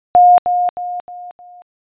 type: tone with echo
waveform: sine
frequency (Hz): 714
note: F5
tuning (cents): +38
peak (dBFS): -4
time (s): 0.15-0.38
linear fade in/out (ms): 0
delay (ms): 310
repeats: 4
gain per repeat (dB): -8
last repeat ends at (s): 1.62
effects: resampled to 8000 Hz